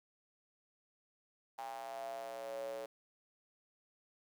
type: tone with high-pass filter sweep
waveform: square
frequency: 61.9 Hz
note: B1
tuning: 5 cents sharp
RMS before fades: -44 dBFS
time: 1.58-2.86 s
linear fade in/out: 5 ms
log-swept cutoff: 810 to 510 Hz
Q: 8.9
effects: 11-bit